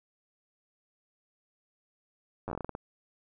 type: slowing click train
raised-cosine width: 1 ms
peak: -22 dBFS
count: 11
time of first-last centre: 2.48-2.751 s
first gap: 9 ms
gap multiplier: 1.23
effects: none